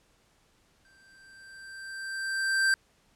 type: tone with exponential growth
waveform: square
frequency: 1568 Hz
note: G6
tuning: in tune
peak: -21 dBFS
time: 0.85-2.74 s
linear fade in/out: 1 ms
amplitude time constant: 410 ms
effects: pink hiss -66 dBFS RMS until 3.15 s + low-pass 10000 Hz 12 dB/octave